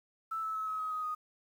sine tone with pitch steps, 1318.5 / 1305.6 / 1292.9 / 1280.2 / 1267.7 / 1255.3 / 1243.1 Hz, E6 / E6 / E6 / D#6 / D#6 / D#6 / D#6, 0 / -17 / -34 / +49 / +32 / +15 / -2 cents, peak -33 dBFS, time 0.31-1.15 s, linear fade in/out 10 ms, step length 120 ms, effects 10-bit

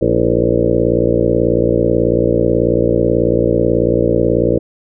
harmonic tone with a mistuned harmonic, 58.27 Hz, A#1, in tune, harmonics 1 / 2 / 3 / 4 / 5 / 6 / 7 / 8 / 9 / 10, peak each -23 / -20 / -22 / -22 / -23 / -18 / -20 / -17 / -18 / -23 dBFS, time 0.01-4.59 s, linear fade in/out 10 ms, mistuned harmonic 6, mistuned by -72 cents, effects none

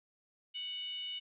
sine tone with frequency modulation, 2949 Hz, F#7, 6 cents flat, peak -38 dBFS, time 0.54-1.2 s, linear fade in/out 20 ms, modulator 711 Hz, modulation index 0.42, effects none

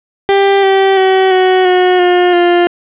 30% pulse tone with pitch steps, 395.1 / 387.2 / 379.4 / 371.8 / 364.4 / 357.1 / 350 Hz, G4 / G4 / F#4 / F#4 / F#4 / F4 / F4, +14 / -21 / +43 / +8 / -26 / +39 / +4 cents, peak -4 dBFS, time 0.29-2.67 s, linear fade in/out 0 ms, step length 340 ms, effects resampled to 8000 Hz + 7-bit

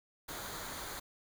pink noise with comb filter, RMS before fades -43 dBFS, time 0.28-1 s, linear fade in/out 10 ms, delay 0.37 ms, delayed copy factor -0.55, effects none

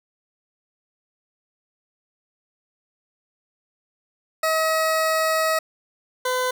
20% pulse tone pair in turn, 638 / 506.4 Hz, D#5 / B4, +43 / +43 cents, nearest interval major third, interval 400 cents, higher first, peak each -14 / -16 dBFS, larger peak first, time 4.43-5.59 / 6.25-6.51 s, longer first, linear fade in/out 5 ms, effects none

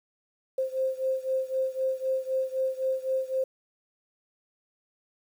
sine beating tone pair, 523.3 / 527.2 Hz, C5 / C5, 0 / +13 cents, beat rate 3.9 Hz, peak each -28 / -30 dBFS, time 0.58-3.44 s, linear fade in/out 5 ms, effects 9-bit

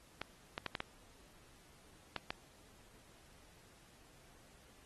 clicks, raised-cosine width 0.3 ms, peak -22 dBFS, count 7, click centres 0.216 / 0.579 / 0.663 / 0.752 / 0.804 / 2.163 / 2.305 s, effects pink hiss -64 dBFS RMS until 4.85 s + AAC 32 kbps

